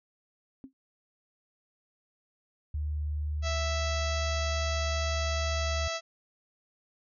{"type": "tone with exponential decay", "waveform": "sine", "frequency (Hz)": 266.2, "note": "C4", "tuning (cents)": 30, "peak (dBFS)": -37, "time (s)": [0.64, 0.73], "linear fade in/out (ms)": 0, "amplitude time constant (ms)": 18}
{"type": "tone", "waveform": "sine", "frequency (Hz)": 74.8, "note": "D2", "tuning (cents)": 32, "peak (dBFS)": -29, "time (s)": [2.74, 5.88], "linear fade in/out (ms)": 5}
{"type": "harmonic tone", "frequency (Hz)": 659.3, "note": "E5", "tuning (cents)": 0, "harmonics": [1, 2, 3, 4, 5, 6, 7, 8, 9, 10], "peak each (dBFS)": [-35, -38, -40, -41, -42, -43, -43, -44, -45, -45], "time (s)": [3.42, 6.01], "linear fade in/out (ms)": 50}
{"effects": []}